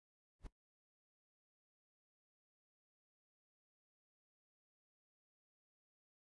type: noise with exponential growth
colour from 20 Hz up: brown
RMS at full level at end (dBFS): -43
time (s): 0.39-0.47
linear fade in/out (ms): 5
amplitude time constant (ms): 17
effects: noise-tail reverb RT60 0.1 s tail -17 dB re dry + resampled to 24000 Hz